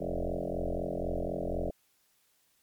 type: tone with frequency modulation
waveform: sine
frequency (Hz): 306.9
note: D#4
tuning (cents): -24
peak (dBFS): -30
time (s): 0-1.71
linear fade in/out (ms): 10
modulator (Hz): 44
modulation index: 7.9
effects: white hiss -70 dBFS RMS until 2.62 s + MP3 96 kbps